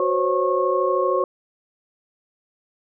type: tone cluster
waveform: sine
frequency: 369.6 / 515 / 548 / 1091 Hz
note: F#4 / C5 / C#5 / C#6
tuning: -2 / -28 / -20 / -28 cents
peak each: -23 dBFS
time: 0-1.24 s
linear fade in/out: 2 ms
effects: none